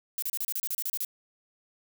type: noise bursts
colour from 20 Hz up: violet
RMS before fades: -31 dBFS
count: 12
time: 0.18-1.048 s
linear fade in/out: 0 ms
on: 43 ms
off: 32 ms
effects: none